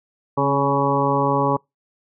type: harmonic tone with a mistuned harmonic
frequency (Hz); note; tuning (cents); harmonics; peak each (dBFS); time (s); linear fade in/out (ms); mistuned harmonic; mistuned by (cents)
140; C#3; +18; 1 / 2 / 3 / 4 / 6 / 7 / 8; -24 / -24 / -24 / -24 / -24 / -24 / -24; 0.37-1.57; 10; 2; -27
effects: noise-tail reverb RT60 0.2 s tail -26 dB re dry